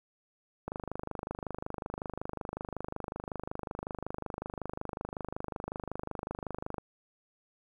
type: click train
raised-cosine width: 1 ms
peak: -22 dBFS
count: 156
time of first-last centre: 0.68-6.782 s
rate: 25.4 Hz
effects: 10-bit